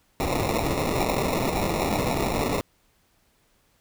violet noise with sample-and-hold, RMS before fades -25 dBFS, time 0.2-2.61 s, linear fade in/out 0 ms, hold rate 1575 Hz, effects pink hiss -65 dBFS RMS until 3.8 s

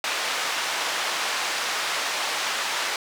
pink band-pass noise, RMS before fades -27 dBFS, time 0.04-2.96 s, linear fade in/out 2 ms, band 880 to 6100 Hz, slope 12 dB/octave, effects none

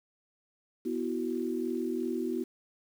sine chord, B suspended fourth, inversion none, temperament equal with one note detuned, 246.9 / 329.6 / 372.4 Hz, B3 / E4 / F#4, 0 / 0 / +11 cents, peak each -34 dBFS, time 0.85-2.44 s, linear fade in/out 10 ms, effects 9-bit

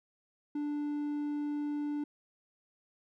triangle tone, 293.7 Hz, D4, in tune, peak -30 dBFS, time 0.55-2.04 s, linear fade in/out 5 ms, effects none

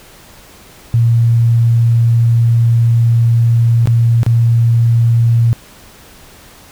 sine tone with dropouts, 116.54 Hz, A#2, in tune, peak -7 dBFS, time 0.94-5.53 s, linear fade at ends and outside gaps 0 ms, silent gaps 3.857-3.873 / 4.232-4.264 s, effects pink hiss -40 dBFS RMS until 6.71 s

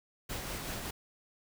pink noise with tremolo, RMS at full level -38 dBFS, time 0.29-0.91 s, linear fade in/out 10 ms, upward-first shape sine, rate 5.3 Hz, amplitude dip 30%, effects none

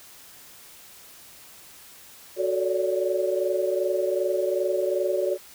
sine chord, D major seventh, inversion first, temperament equal with one note detuned, 370 / 440 / 564.7 / 587.3 Hz, F#4 / A4 / C#5 / D5, 0 / 0 / +32 / 0 cents, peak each -26 / -30 / -26 / -30 dBFS, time 2.36-5.38 s, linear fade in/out 50 ms, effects white hiss -48 dBFS RMS until 5.54 s

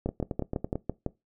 two click trains, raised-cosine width 2 ms, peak -15 / -17 dBFS, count 7 / 7, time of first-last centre 0.06-1.063 / 0.09-0.756 s, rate 5.98 / 9.01 Hz, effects noise-tail reverb RT60 0.2 s tail -20 dB re dry

